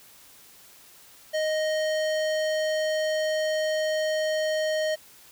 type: tone with low-pass filter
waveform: square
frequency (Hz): 622.3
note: D#5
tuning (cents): 0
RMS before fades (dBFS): -26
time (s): 1.33-4.96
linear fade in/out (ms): 20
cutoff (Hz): 6000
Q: 0.87
effects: white hiss -52 dBFS RMS until 5.31 s